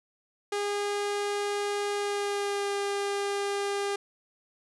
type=tone with pitch glide; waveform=sawtooth; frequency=408.2 to 401.9 Hz; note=G#4 to G4; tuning=-30 to +43 cents; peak=-24 dBFS; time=0.52-3.96 s; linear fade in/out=5 ms; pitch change=-27 cents; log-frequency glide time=1.95-2.73 s; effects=resampled to 24000 Hz + 11-bit